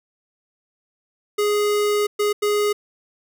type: tone bursts at uneven times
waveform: square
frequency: 415.3 Hz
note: G#4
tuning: in tune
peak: -18 dBFS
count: 3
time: 1.38-2.07 / 2.19-2.33 / 2.42-2.73 s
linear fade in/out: 10 ms
effects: none